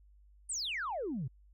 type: exponential sweep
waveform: sine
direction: down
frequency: 9330 to 115.1 Hz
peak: -33 dBFS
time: 0.49-1.28 s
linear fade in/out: 10 ms
effects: tanh soft clip ceiling -30 dBFS + added 50 Hz sine -58 dBFS peak until 1.53 s

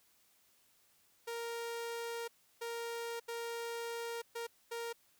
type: tone bursts at uneven times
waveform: sawtooth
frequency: 466.2 Hz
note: A#4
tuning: in tune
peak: -35 dBFS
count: 5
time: 1.27-2.28 / 2.61-3.2 / 3.28-4.22 / 4.35-4.47 / 4.71-4.93 s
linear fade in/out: 10 ms
effects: white hiss -70 dBFS RMS until 5.19 s

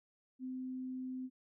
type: tone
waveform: sine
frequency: 257.2 Hz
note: C4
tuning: 30 cents flat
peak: -39 dBFS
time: 0.39-1.3 s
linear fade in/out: 50 ms
effects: none

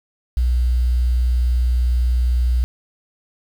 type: tone with quantisation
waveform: sine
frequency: 61.1 Hz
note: B1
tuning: 18 cents flat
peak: -14 dBFS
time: 0.37-2.64 s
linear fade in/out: 0 ms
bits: 7
effects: none

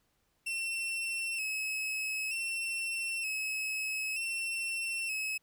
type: tone with vibrato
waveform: 40% pulse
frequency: 2637 Hz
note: E7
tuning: in tune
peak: -32 dBFS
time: 0.46-5.38 s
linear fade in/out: 10 ms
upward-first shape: square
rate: 0.54 Hz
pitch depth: 43 cents each way
effects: pink hiss -75 dBFS RMS until 5.42 s

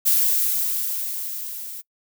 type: noise with level ramp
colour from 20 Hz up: violet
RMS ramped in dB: -17 to -35 dBFS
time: 0.05-1.82 s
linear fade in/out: 20 ms
effects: noise-tail reverb RT60 0.1 s tail -24 dB re dry

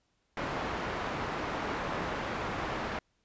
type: low-pass noise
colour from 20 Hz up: white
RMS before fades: -35 dBFS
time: 0.37-2.99 s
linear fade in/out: 2 ms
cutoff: 1300 Hz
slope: 12 dB/octave
effects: pink hiss -75 dBFS RMS until 3.24 s + resampled to 16000 Hz

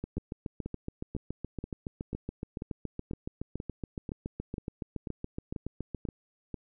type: two click trains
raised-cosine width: 3 ms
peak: -23 / -22 dBFS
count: 14 / 44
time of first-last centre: 0.17-6.543 / 0.04-6.088 s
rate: 2.04 / 7.11 Hz
effects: none

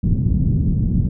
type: low-pass noise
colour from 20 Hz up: white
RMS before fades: -17 dBFS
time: 0.03-1.09 s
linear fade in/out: 10 ms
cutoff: 190 Hz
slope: 24 dB/octave
effects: none

